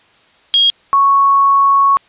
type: tone pair in turn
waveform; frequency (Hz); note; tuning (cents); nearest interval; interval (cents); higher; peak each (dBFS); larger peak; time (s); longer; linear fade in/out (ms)
sine; 3264 / 1107.6; G#7 / C#6; -31 / -2; octave + perfect fifth; 1871; first; -7; neither; 0.54-0.7 / 0.93-1.97; second; 0
effects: white hiss -50 dBFS RMS until 2.08 s + resampled to 8000 Hz